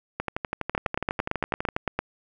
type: two click trains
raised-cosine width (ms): 0.5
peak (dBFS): -12 / -9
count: 19 / 12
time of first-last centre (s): 0.2-1.688 / 0.75-1.99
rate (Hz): 12.1 / 8.87
effects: none